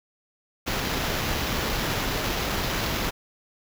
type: noise with sample-and-hold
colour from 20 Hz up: pink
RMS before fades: -27 dBFS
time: 0.66-3.11 s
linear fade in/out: 20 ms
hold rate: 8820 Hz
effects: none